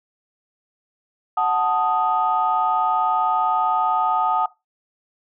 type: chord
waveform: sine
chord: D# diminished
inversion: first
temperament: equal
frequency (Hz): 740 / 880 / 1244.5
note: F#5 / A5 / D#6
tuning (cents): 0 / 0 / 0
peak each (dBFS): -21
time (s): 1.37-4.46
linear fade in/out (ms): 5
effects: noise-tail reverb RT60 0.2 s tail -18 dB re dry + tanh soft clip ceiling -8 dBFS